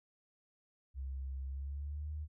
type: tone with pitch glide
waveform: sine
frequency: 66.8 to 75.85 Hz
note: C2 to D#2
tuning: +36 to -44 cents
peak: -38 dBFS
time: 0.94-2.28 s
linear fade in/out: 50 ms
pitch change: +220 cents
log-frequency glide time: 1.46-2.11 s
effects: none